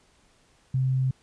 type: tone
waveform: sine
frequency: 130.81 Hz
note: C3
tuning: in tune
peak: -21 dBFS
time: 0.74-1.11 s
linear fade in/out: 5 ms
effects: pink hiss -62 dBFS RMS until 1.22 s + resampled to 22050 Hz